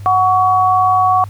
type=tone pair together; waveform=sine; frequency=740 / 1124.4 Hz; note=F#5 / C#6; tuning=0 / +24 cents; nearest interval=perfect fifth; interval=724 cents; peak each=-12 dBFS; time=0.06-1.24 s; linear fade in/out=0 ms; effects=added 100 Hz sine -27 dBFS peak until 1.29 s + pink hiss -46 dBFS RMS until 1.29 s